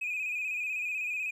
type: tone with vibrato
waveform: triangle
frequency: 2489 Hz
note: D#7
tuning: in tune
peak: -28 dBFS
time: 0.01-1.31 s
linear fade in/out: 10 ms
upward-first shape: square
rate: 16 Hz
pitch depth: 42 cents each way
effects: tanh soft clip ceiling -27 dBFS